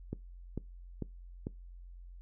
click train, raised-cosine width 3 ms, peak -23 dBFS, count 4, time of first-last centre 0.13-1.469 s, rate 2.24 Hz, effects noise-tail reverb RT60 0.2 s tail -22 dB re dry + added 44 Hz sine -47 dBFS peak until 2.21 s

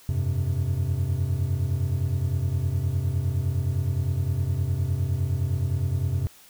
triangle chord, F suspended second, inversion none, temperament equal with one note detuned, 87.31 / 97.04 / 130.81 Hz, F2 / G2 / C3, 0 / -17 / 0 cents, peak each -25 dBFS, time 0.09-6.27 s, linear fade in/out 0 ms, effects white hiss -52 dBFS RMS until 6.49 s

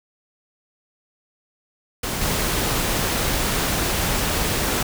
pink noise with level steps, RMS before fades -26 / -22 dBFS, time 2.03-4.83 s, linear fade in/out 5 ms, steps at 2.21 s, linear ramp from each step 5 ms, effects none

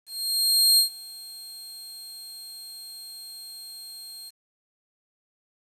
sawtooth tone with ADSR envelope, 4215 Hz, C8, 12 cents sharp, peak -12 dBFS, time 0.06-4.31 s, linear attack 720 ms, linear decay 110 ms, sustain -24 dB, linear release 29 ms, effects resampled to 32000 Hz + 9-bit

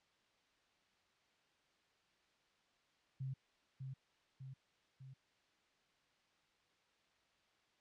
sine tone with echo, 132.8 Hz, C3, 26 cents sharp, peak -40 dBFS, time 3.2-3.34 s, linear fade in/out 10 ms, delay 600 ms, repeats 3, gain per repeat -4 dB, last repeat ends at 5.14 s, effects white hiss -75 dBFS RMS until 7.8 s + low-pass 4000 Hz 12 dB/octave

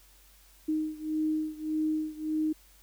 sine beating tone pair, 310 / 311.7 Hz, D#4 / D#4, -6 / +3 cents, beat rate 1.7 Hz, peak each -30 / -32 dBFS, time 0.68-2.53 s, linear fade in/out 10 ms, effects added 48 Hz sine -59 dBFS peak until 2.82 s + white hiss -60 dBFS RMS until 2.82 s

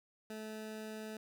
20% pulse tone, 217.1 Hz, A3, 23 cents flat, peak -38 dBFS, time 0.3-1.17 s, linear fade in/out 2 ms, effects none

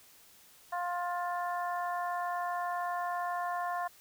harmonic tone, 352.4 Hz, F4, 16 cents sharp, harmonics 2 / 3 / 4 / 5, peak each -34 / -36 / -44 / -43 dBFS, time 0.72-3.88 s, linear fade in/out 10 ms, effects white hiss -59 dBFS RMS until 4 s

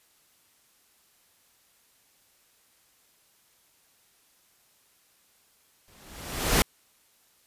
pink noise with exponential growth, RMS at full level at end -19 dBFS, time 5.88-6.62 s, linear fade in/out 0 ms, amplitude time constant 160 ms, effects white hiss -64 dBFS RMS until 7.46 s + resampled to 32000 Hz

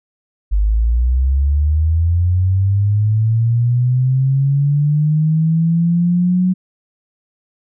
sine linear sweep, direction up, 49 to 185 Hz, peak -11 dBFS, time 0.51-6.54 s, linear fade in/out 20 ms, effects none

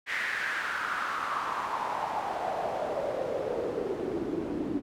pink noise with band-pass filter sweep, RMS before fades -32 dBFS, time 0.06-4.82 s, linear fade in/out 50 ms, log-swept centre 2000 to 280 Hz, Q 4.3, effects none

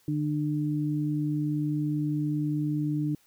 sine tone pair together, 149.2 / 299.6 Hz, D3 / D4, +28 / +35 cents, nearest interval octave, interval 1207 cents, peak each -28 dBFS, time 0.08-3.15 s, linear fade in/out 2 ms, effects white hiss -64 dBFS RMS until 3.26 s

